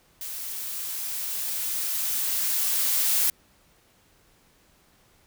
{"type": "noise with level ramp", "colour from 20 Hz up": "blue", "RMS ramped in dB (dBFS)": [-35, -22], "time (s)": [0.21, 3.3], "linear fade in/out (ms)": 2, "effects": ["pink hiss -61 dBFS RMS until 5.26 s"]}